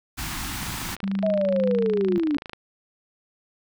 pink band-stop noise, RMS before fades -31 dBFS, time 0.17-0.96 s, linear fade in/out 20 ms, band 330 to 760 Hz, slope 48 dB/octave
click train, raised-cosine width 0.3 ms, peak -20 dBFS, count 52, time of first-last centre 0.63-2.533 s, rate 26.8 Hz
sine tone with tremolo, 196 Hz, G3, in tune, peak -22 dBFS, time 1.03-2.18 s, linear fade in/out 0 ms, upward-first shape triangle, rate 1.9 Hz, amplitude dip 45%
sine linear sweep, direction down, 651 to 280 Hz, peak -20 dBFS, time 1.23-2.37 s, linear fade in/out 2 ms
effects none

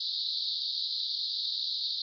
pink band-pass noise, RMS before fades -33 dBFS, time 0-2.02 s, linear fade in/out 5 ms, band 3700 to 4700 Hz, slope 96 dB/octave, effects none

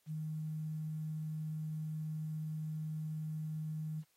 sine tone with quantisation, 155.56 Hz, D#3, in tune, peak -37 dBFS, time 0.06-4.04 s, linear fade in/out 50 ms, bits 11, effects white hiss -75 dBFS RMS until 4.16 s + AAC 48 kbps

